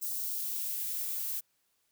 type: noise with high-pass filter sweep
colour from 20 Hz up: violet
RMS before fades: -35 dBFS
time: 0.01-1.41 s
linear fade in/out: 20 ms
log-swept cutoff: 5200 to 810 Hz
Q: 0.94
effects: white hiss -75 dBFS RMS until 1.91 s